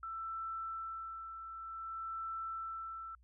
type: tone with tremolo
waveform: sine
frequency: 1331 Hz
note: E6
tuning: 16 cents sharp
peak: -38 dBFS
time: 0.03-3.15 s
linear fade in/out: 2 ms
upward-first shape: sine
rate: 0.54 Hz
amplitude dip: 50%
effects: added 60 Hz sine -62 dBFS peak until 3.23 s